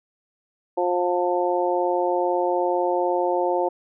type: harmonic tone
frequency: 177.6 Hz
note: F3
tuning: 29 cents sharp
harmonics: 2 / 3 / 4 / 5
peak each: -24 / -24 / -26 / -26 dBFS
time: 0.77-3.69 s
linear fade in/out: 10 ms
effects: none